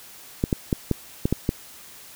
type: clicks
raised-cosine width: 3 ms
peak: -7 dBFS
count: 7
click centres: 0.439 / 0.528 / 0.728 / 0.913 / 1.255 / 1.326 / 1.491 s
effects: white hiss -45 dBFS RMS until 2.15 s